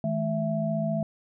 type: tone cluster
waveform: sine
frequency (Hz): 158.7 / 213.5 / 662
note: D#3 / G#3 / E5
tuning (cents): +35 / +48 / +7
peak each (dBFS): -29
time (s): 0.04-1.03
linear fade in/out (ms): 2
effects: none